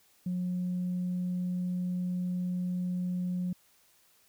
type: tone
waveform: sine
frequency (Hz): 180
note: F#3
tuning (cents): -47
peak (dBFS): -28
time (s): 0.26-3.53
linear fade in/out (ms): 5
effects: tanh soft clip ceiling -26 dBFS + white hiss -65 dBFS RMS until 4.28 s